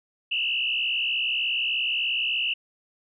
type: tone with frequency modulation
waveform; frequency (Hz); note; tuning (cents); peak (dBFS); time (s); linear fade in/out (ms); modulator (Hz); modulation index
sine; 2794; F7; 0; -23; 0.31-2.54; 10; 63.3; 2.6
effects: none